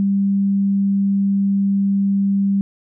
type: tone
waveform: sine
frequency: 197.7 Hz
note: G3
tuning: 15 cents sharp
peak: -14 dBFS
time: 0-2.61 s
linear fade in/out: 0 ms
effects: none